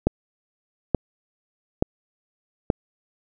click train, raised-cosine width 2 ms, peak -4 dBFS, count 4, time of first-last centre 0.07-2.702 s, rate 1.14 Hz, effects none

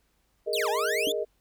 sine chord, Ab suspended second, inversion none, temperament equal, 415.3 / 466.2 / 622.3 Hz, Ab4 / Bb4 / Eb5, 0 / 0 / 0 cents, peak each -31 dBFS, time 0.46-1.25 s, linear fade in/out 20 ms
40% pulse exponential two-way sweep, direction down then up, 4820 to 784 to 3635 Hz, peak -27 dBFS, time 0.53-1.12 s, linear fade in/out 2 ms, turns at 0.69 s
sine tone with exponential decay, 293.7 Hz, D4, in tune, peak -26 dBFS, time 1.07-1.16 s, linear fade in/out 1 ms, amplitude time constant 19 ms
effects added 50 Hz sine -70 dBFS peak until 1.4 s + pink hiss -71 dBFS RMS until 1.4 s

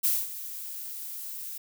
violet noise with ADSR envelope, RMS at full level -23 dBFS, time 0.03-1.58 s, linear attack 20 ms, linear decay 220 ms, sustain -15 dB, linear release 5 ms, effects none

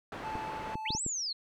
white low-pass noise, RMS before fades -42 dBFS, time 0.12-0.75 s, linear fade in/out 2 ms, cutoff 1300 Hz, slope 12 dB/octave
triangle tone with tremolo, 873 Hz, A5, 14 cents flat, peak -34 dBFS, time 0.24-0.98 s, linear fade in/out 10 ms, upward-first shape triangle, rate 2 Hz, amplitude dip 35%
clicks, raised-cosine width 3 ms, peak -24 dBFS, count 5, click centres 0.354 / 0.755 / 0.905 / 0.95 / 1.064 s
sine linear two-way sweep, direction up then down, 1741 to 8090 to 4084 Hz, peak -32 dBFS, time 0.85-1.33 s, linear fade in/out 10 ms, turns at 1.02 s
effects none

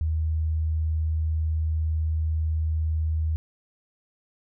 sine tone, 79 Hz, D#2, 27 cents sharp, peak -22 dBFS, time 0.01-3.36 s, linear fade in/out 0 ms, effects none

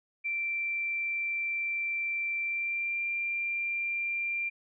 sine tone with pitch glide, 2349 to 2376 Hz, D7 to D7, 0 to +20 cents, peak -29 dBFS, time 0.24-4.5 s, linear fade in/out 20 ms, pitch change +20 cents, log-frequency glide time 2.41-3.02 s, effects none

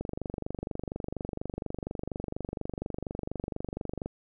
click train, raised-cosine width 2 ms, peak -20 dBFS, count 99, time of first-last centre 0.01-4.06 s, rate 24.2 Hz, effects none

